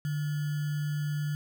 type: tone with sample-and-hold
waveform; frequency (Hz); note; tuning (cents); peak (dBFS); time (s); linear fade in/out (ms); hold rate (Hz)
sine; 148.5; D3; +20; -28; 0.05-1.35; 0; 1575
effects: none